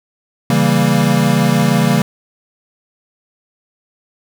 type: chord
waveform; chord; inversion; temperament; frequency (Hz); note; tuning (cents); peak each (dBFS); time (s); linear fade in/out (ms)
square; C# diminished seventh; none; equal; 138.59 / 164.81 / 196 / 233.1; C#3 / E3 / G3 / Bb3; 0 / 0 / 0 / 0; -17; 0.5-2.02; 2
effects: none